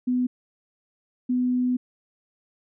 sine tone pair in turn, 249.9 / 249.9 Hz, B3 / B3, +21 / +21 cents, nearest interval unison, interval 0 cents, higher neither, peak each -20 dBFS, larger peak neither, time 0.07-0.27 / 1.29-1.77 s, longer second, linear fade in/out 10 ms, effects none

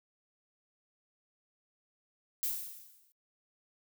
violet noise with exponential decay, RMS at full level -31 dBFS, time 2.43-3.12 s, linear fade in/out 0 ms, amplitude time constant 150 ms, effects noise-tail reverb RT60 0.1 s tail -26 dB re dry

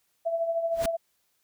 sine tone with tremolo, 666 Hz, E5, 18 cents sharp, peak -22 dBFS, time 0.25-0.97 s, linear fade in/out 20 ms, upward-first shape triangle, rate 13 Hz, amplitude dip 65%
pink noise with exponential growth, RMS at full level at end -27 dBFS, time 0.71-0.86 s, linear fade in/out 5 ms, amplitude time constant 32 ms
effects white hiss -72 dBFS RMS until 1.43 s

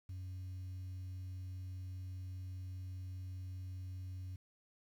sine tone, 92.5 Hz, F#2, in tune, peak -40 dBFS, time 0.09-4.36 s, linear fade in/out 5 ms, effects tanh soft clip ceiling -41 dBFS + 11-bit

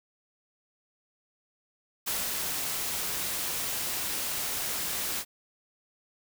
white noise with ADSR envelope, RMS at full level -30 dBFS, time 2.06-5.25 s, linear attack 20 ms, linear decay 210 ms, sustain -2 dB, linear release 61 ms, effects none

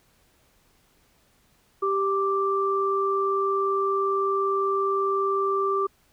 sine tone pair together, 392.3 / 1174.7 Hz, G4 / D6, +1 / 0 cents, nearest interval octave + perfect fifth, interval 1899 cents, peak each -24 dBFS, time 1.82-5.87 s, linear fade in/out 10 ms, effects pink hiss -63 dBFS RMS until 6.12 s

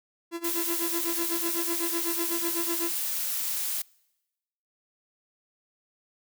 45% pulse tone with tremolo, 338.4 Hz, E4, 45 cents sharp, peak -28 dBFS, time 0.31-2.93 s, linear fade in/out 50 ms, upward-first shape sine, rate 8 Hz, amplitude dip 90%
blue noise, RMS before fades -30 dBFS, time 0.44-3.82 s, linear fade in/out 5 ms
effects noise-tail reverb RT60 1.0 s tail -26 dB re dry

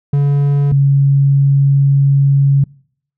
triangle / sine tone pair in turn, 142.2 / 138.95 Hz, C#3 / C#3, +45 / +4 cents, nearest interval unison, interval 41 cents, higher first, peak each -7 dBFS, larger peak neither, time 0.13-0.72 / 0.72-2.64 s, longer second, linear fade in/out 5 ms, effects noise-tail reverb RT60 0.6 s tail -25 dB re dry

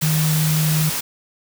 sine tone in noise, 155.56 Hz, D#3, in tune, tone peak -16 dBFS, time 0.02-0.9 s, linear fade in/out 10 ms, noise white, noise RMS -24 dBFS, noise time 0.01-1.01 s, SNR +5 dB, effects none

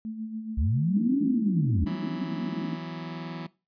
sine tone with tremolo, 220 Hz, A3, in tune, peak -30 dBFS, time 0.05-1.85 s, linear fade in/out 0 ms, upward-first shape sine, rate 7.1 Hz, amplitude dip 60%
sine linear two-way sweep, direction up then down, 59.4 to 293.7 to 69.8 Hz, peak -22 dBFS, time 0.57-1.85 s, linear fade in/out 10 ms, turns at 1.21 s
pink band-pass noise, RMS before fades -32 dBFS, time 0.95-2.76 s, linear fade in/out 20 ms, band 170 to 330 Hz, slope 96 dB/octave
sawtooth chord, E suspended second, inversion none, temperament just, 164.81 / 185.42 / 247.2 Hz, E3 / F#3 / B3, 0 / +4 / +2 cents, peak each -32 / -36 / -37 dBFS, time 1.86-3.47 s, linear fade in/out 10 ms
effects noise-tail reverb RT60 0.3 s tail -21 dB re dry + resampled to 11025 Hz

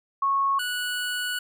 sine / 25% pulse tone pair in turn, 1100 / 1472.8 Hz, C#6 / F#6, -14 / -8 cents, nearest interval perfect fourth, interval 506 cents, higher second, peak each -20 / -23 dBFS, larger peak first, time 0.22-0.59 / 0.59-1.39 s, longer second, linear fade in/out 5 ms, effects none

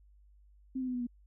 sine tone with pitch steps, 261.7 / 256.5 / 251.3 / 246.3 / 241.4 Hz, C4 / C4 / B3 / B3 / B3, 0 / -34 / +30 / -5 / -39 cents, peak -32 dBFS, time 0.75-1.07 s, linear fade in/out 10 ms, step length 64 ms, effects added 50 Hz sine -58 dBFS peak until 1.26 s

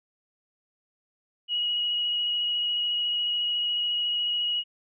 sine tone with vibrato, 2902 Hz, F#7, 34 cents flat, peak -24 dBFS, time 1.48-4.64 s, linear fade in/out 50 ms, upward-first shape square, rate 14 Hz, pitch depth 9 cents each way, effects none

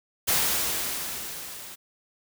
white noise with level ramp, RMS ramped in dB -22 to -42 dBFS, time 0.27-1.76 s, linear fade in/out 20 ms, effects none

